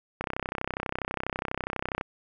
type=click train; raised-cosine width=0.5 ms; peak=-14 dBFS; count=59; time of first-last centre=0.21-2.011 s; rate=32.2 Hz; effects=none